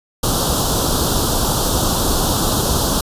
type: band-stop noise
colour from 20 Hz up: pink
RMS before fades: -17 dBFS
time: 0.23-3.01 s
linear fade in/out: 5 ms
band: 1400 to 3200 Hz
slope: 48 dB/octave
effects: resampled to 32000 Hz